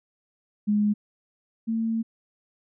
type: tone pair in turn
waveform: sine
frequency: 208.5 / 225.5 Hz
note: G#3 / A3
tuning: +7 / +43 cents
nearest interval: minor second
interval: 136 cents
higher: second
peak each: -19 / -23 dBFS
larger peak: first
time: 0.67-0.94 / 1.67-2.03 s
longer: second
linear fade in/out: 20 ms
effects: none